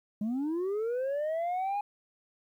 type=linear sweep; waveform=sine; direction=up; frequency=201.8 to 830 Hz; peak=-26 dBFS; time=0.21-1.81 s; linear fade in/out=5 ms; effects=tanh soft clip ceiling -28 dBFS + 11-bit